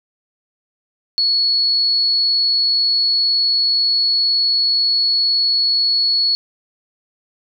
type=tone; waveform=sine; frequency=4381 Hz; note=C#8; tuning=21 cents flat; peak=-13 dBFS; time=1.18-6.35 s; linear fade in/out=0 ms; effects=none